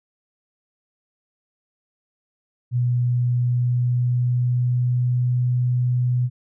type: tone with pitch glide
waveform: sine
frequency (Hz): 122.6 to 124.02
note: B2 to B2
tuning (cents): -12 to +8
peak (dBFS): -17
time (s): 2.71-6.3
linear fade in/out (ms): 50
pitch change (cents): +20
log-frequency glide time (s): 3.26-5.36
effects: none